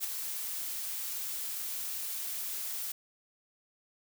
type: noise with ADSR envelope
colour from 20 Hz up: blue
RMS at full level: -31 dBFS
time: 0-2.92 s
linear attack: 43 ms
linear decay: 4 ms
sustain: -6 dB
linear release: 5 ms
effects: none